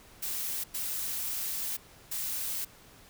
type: noise bursts at uneven times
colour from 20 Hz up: blue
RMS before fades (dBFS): -34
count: 3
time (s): 0.22-0.64 / 0.74-1.77 / 2.11-2.65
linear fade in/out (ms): 10
effects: pink hiss -55 dBFS RMS until 3.09 s